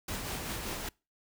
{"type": "noise with tremolo", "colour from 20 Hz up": "pink", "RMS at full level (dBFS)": -36, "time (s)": [0.08, 0.89], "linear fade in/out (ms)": 5, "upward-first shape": "sine", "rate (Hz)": 5.2, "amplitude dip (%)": 35, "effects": ["noise-tail reverb RT60 0.3 s tail -26 dB re dry"]}